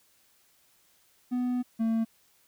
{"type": "tone pair in turn", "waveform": "triangle", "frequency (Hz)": [248.2, 225.5], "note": ["B3", "A3"], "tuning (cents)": [9, 43], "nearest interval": "major second", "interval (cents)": 166, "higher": "first", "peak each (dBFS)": [-24, -22], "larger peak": "second", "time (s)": [[1.31, 1.63], [1.79, 2.05]], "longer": "first", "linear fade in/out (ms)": 20, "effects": ["white hiss -65 dBFS RMS until 2.47 s"]}